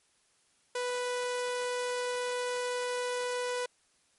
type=tone; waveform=sawtooth; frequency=493.9 Hz; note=B4; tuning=in tune; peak=-27 dBFS; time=0.75-3.66 s; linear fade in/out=5 ms; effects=white hiss -69 dBFS RMS until 4.18 s + MP3 48 kbps